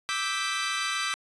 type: chord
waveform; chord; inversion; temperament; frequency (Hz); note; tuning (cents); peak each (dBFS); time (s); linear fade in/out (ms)
20% pulse; E minor seventh; third; equal with one note detuned; 1174.7 / 1307.9 / 1568 / 1975.5; D6 / E6 / G6 / B6; 0 / -14 / 0 / 0; -28; 0.09-1.14; 0
effects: resampled to 22050 Hz